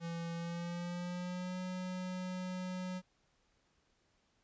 square tone with pitch glide, 168.3 to 183.53 Hz, E3 to F#3, +36 to -14 cents, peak -39 dBFS, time 0-3.02 s, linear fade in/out 50 ms, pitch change +150 cents, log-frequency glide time 0.34-1.59 s, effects pink hiss -75 dBFS RMS until 4.43 s + resampled to 16000 Hz

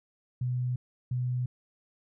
sine tone pair in turn, 124.9 / 124.9 Hz, B2 / B2, +20 / +20 cents, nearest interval unison, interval 0 cents, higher neither, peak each -27 dBFS, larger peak neither, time 0.41-0.76 / 1.11-1.46 s, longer neither, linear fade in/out 5 ms, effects none

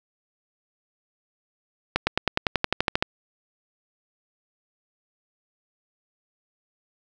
accelerating click train, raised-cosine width 0.3 ms, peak -4 dBFS, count 13, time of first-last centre 1.96-3.025 s, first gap 110 ms, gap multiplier 0.96, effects none

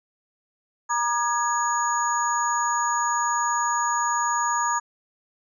sine tone cluster, 950 / 1209 / 1672 / 6730 Hz, A#5 / D6 / G#6 / G#8, +33 / +50 / +11 / +22 cents, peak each -24 / -26 / -30 / -29 dBFS, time 0.89-4.8 s, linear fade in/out 20 ms, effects none

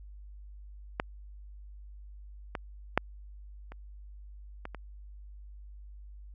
clicks, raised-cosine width 0.5 ms, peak -13 / -18 / -7 / -30 / -23 / -26 dBFS, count 6, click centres 0.999 / 2.552 / 2.976 / 3.72 / 4.654 / 4.747 s, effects added 50 Hz sine -45 dBFS peak until 6.34 s

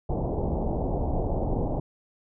pink low-pass noise, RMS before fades -27 dBFS, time 0.09-1.8 s, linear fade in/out 5 ms, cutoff 830 Hz, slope 48 dB/octave, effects none

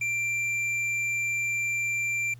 sine tone with hard clipping, 2361 Hz, D7, 9 cents sharp, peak -27 dBFS, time 0.01-2.34 s, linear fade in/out 5 ms, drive 6 dB, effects added 120 Hz sine -45 dBFS peak until 2.39 s + pink hiss -61 dBFS RMS until 2.39 s

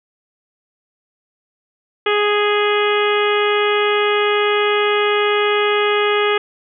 harmonic tone, 415.3 Hz, G#4, in tune, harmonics 1 / 2 / 3 / 4 / 5 / 6 / 7 / 8, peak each -16 / -25 / -21 / -25 / -24 / -26 / -26 / -28 dBFS, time 2.06-6.38 s, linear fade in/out 5 ms, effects none

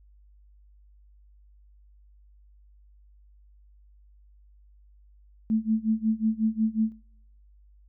sine tone with tremolo, 220 Hz, A3, in tune, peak -19 dBFS, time 5.5-6.92 s, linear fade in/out 0 ms, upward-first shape sine, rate 5.5 Hz, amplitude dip 100%, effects noise-tail reverb RT60 0.7 s tail -26 dB re dry + added 50 Hz sine -53 dBFS peak until 7.88 s

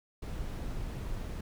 brown noise, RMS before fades -37 dBFS, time 0.22-1.41 s, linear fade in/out 5 ms, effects none

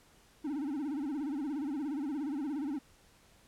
triangle tone with vibrato, 287.3 Hz, D4, 38 cents flat, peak -31 dBFS, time 0.44-2.79 s, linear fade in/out 10 ms, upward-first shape sine, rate 17 Hz, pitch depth 160 cents each way, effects pink hiss -63 dBFS RMS until 3.47 s + low-pass 12000 Hz 12 dB/octave

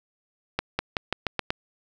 accelerating click train, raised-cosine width 0.3 ms, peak -8 dBFS, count 7, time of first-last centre 0.59-1.505 s, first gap 200 ms, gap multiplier 0.89, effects none

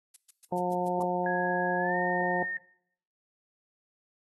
violet noise bursts, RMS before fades -45 dBFS, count 7, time 0.14-1.028 s, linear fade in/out 5 ms, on 24 ms, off 120 ms
harmonic tone, 179 Hz, F3, 43 cents sharp, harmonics 1 / 2 / 3 / 4 / 5, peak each -33 / -33 / -33 / -33 / -33 dBFS, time 0.52-2.43 s, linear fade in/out 5 ms
sine tone with pitch glide, 1661.2 to 1832.6 Hz, G#6 to A#6, 0 to -30 cents, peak -31 dBFS, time 1.26-2.57 s, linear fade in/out 2 ms, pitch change +170 cents, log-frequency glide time 1.78-1.96 s
effects noise-tail reverb RT60 0.7 s tail -20 dB re dry + AAC 32 kbps

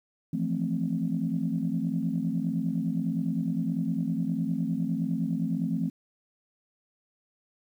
sine chord, F major seventh, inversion third, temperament equal, 164.81 / 174.61 / 220 / 261.6 Hz, E3 / F3 / A3 / C4, 0 / 0 / 0 / 0 cents, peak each -31 dBFS, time 0.33-5.9 s, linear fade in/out 5 ms, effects tanh soft clip ceiling -16 dBFS + 10-bit

